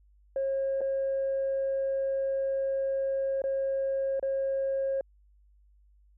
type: tone with dropouts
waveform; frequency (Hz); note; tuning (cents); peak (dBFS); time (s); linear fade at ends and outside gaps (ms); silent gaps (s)
sine; 541; C#5; -42; -25; 0.36-5.01; 2; 0.808-0.814 / 3.419-3.439 / 4.196-4.227
effects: tanh soft clip ceiling -23 dBFS + added 50 Hz sine -58 dBFS peak until 6.17 s